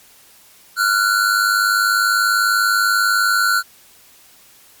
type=tone pair together; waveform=square; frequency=1379.9 / 1480 Hz; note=F6 / F#6; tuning=-21 / 0 cents; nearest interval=minor second; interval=121 cents; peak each=-17 dBFS; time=0.76-3.63 s; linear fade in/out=50 ms; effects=white hiss -48 dBFS RMS until 4.8 s + MP3 96 kbps